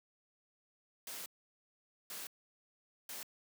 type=noise bursts at uneven times; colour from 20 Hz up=white; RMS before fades=-45 dBFS; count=3; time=1.07-1.26 / 2.1-2.27 / 3.09-3.23 s; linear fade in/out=2 ms; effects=high-pass 200 Hz 12 dB/octave